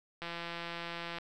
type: click train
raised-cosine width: 0.3 ms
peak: -24 dBFS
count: 165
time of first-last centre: 0.22-1.185 s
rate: 170 Hz
effects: 11-bit

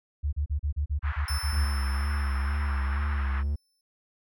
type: tone bursts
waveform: sine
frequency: 73 Hz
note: D2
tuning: 10 cents flat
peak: -24 dBFS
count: 11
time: 0.23-1.658 s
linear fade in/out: 20 ms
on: 98 ms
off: 35 ms
type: band-pass noise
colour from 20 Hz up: white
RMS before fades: -39 dBFS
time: 1.02-3.44 s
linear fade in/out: 50 ms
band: 1000 to 1700 Hz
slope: 24 dB/octave
type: tone with exponential decay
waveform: sawtooth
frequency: 5290 Hz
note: E8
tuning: 5 cents sharp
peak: -30 dBFS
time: 1.28-3.81 s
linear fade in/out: 2 ms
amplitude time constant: 550 ms
type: tone with vibrato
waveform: triangle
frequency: 70 Hz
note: C#2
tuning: 18 cents sharp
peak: -23 dBFS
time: 1.52-3.56 s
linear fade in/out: 10 ms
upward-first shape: sine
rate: 2.1 Hz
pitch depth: 67 cents each way
effects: none

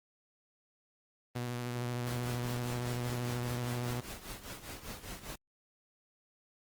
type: tone with vibrato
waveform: sawtooth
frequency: 121.8 Hz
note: B2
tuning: 24 cents flat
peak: -30 dBFS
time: 1.35-4.01 s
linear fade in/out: 10 ms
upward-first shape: sine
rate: 13 Hz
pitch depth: 22 cents each way
type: noise with tremolo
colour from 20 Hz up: pink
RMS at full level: -42 dBFS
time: 2.06-5.36 s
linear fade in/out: 10 ms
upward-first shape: triangle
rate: 5 Hz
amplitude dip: 80%
effects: Opus 24 kbps

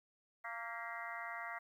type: harmonic tone with a mistuned harmonic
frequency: 230.8 Hz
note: A#3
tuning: 17 cents flat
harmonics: 3 / 4 / 5 / 6 / 7 / 8 / 9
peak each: -49 / -51 / -49 / -50 / -52 / -48 / -50 dBFS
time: 0.44-1.59 s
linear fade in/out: 10 ms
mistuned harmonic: 8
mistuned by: +56 cents
effects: 12-bit

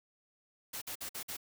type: noise bursts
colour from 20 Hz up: white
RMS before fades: -41 dBFS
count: 5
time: 0.73-1.369 s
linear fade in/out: 10 ms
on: 87 ms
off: 51 ms
effects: none

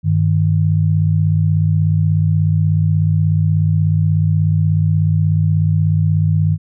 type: tone pair together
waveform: sine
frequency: 98.9 / 155.42 Hz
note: G2 / D#3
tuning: +16 / -2 cents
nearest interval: minor sixth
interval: 782 cents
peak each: -14 dBFS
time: 0.03-6.58 s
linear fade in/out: 50 ms
effects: none

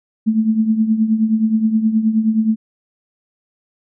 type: tone with tremolo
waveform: sine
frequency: 220 Hz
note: A3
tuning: in tune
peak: -9 dBFS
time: 0.26-2.56 s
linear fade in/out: 20 ms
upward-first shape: triangle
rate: 9.5 Hz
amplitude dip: 75%
effects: none

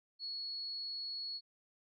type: tone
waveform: sine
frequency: 4361 Hz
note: C#8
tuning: 29 cents flat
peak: -39 dBFS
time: 0.19-1.41 s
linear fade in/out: 50 ms
effects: none

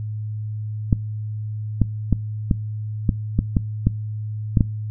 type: clicks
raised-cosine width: 5 ms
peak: -3 dBFS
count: 10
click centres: 0.928 / 1.817 / 2.127 / 2.512 / 3.092 / 3.39 / 3.568 / 3.87 / 4.572 / 4.608 s
effects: noise-tail reverb RT60 0.4 s tail -23 dB re dry + added 107 Hz sine -25 dBFS peak until 4.9 s

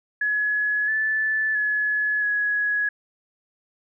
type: tone with pitch steps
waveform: sine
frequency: 1693 / 1747 / 1701 / 1676 Hz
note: G#6 / A6 / G#6 / G#6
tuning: +33 / -13 / +41 / +15 cents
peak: -20 dBFS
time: 0.21-2.89 s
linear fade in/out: 5 ms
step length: 670 ms
effects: none

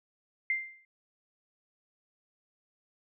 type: tone with exponential decay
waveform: sine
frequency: 2093 Hz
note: C7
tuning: in tune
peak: -24 dBFS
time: 0.5-0.85 s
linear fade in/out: 2 ms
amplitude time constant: 76 ms
effects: none

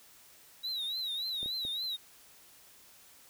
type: tone with vibrato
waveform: triangle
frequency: 3864 Hz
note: B7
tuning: 39 cents flat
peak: -32 dBFS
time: 0.63-1.97 s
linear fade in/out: 20 ms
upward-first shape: triangle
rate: 3.5 Hz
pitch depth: 130 cents each way
type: clicks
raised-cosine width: 2 ms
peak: -33 dBFS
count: 3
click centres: 1.43 / 1.46 / 1.651 s
effects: white hiss -58 dBFS RMS until 3.29 s

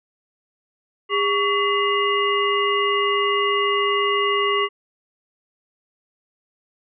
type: harmonic tone with a mistuned harmonic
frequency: 405.3 Hz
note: G#4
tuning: 42 cents flat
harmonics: 1 / 3 / 5 / 7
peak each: -22 / -21 / -25 / -25 dBFS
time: 1.09-4.69 s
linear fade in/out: 50 ms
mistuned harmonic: 3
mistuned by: -130 cents
effects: none

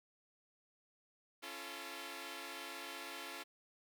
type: chord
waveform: 5% pulse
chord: Db augmented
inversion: none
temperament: equal with one note detuned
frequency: 277.2 / 342.6 / 440 Hz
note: Db4 / F4 / A4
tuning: 0 / -33 / 0 cents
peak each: -39 / -37 / -39 dBFS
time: 1.42-3.44 s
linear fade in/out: 20 ms
effects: none

